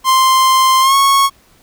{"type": "tone with pitch glide", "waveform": "45% pulse", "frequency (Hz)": [1046.5, 1101.1], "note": ["C6", "C#6"], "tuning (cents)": [0, -12], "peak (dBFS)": -8, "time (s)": [0.04, 1.3], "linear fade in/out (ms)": 50, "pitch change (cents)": 88, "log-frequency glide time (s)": [0.81, 0.95], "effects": ["pink hiss -50 dBFS RMS until 1.62 s"]}